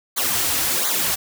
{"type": "noise with flanger", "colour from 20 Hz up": "white", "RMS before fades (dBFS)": -21, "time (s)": [0.16, 1.16], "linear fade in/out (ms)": 20, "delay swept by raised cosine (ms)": [0.36, 5.26], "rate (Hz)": 1.4, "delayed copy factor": -0.9, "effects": []}